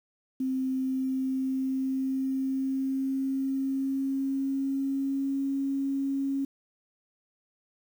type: tone with pitch glide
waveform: sine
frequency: 261.6 to 274 Hz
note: C4 to C#4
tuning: 0 to -20 cents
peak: -26 dBFS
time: 0.4-6.45 s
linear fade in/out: 5 ms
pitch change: +80 cents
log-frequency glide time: 0.71-5.45 s
effects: 9-bit